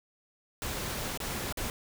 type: noise with dropouts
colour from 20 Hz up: pink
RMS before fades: -35 dBFS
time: 0.62-1.7 s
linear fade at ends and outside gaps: 1 ms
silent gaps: 1.175-1.202 / 1.525-1.572 s
effects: none